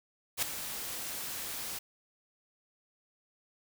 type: noise with ADSR envelope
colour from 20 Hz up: white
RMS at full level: -28 dBFS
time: 0.37-1.79 s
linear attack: 54 ms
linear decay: 5 ms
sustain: -11 dB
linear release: 8 ms
effects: none